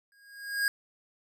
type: tone with exponential growth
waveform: square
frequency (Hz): 1633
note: G#6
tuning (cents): -30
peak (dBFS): -23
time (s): 0.12-0.68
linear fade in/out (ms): 1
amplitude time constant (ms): 120
effects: none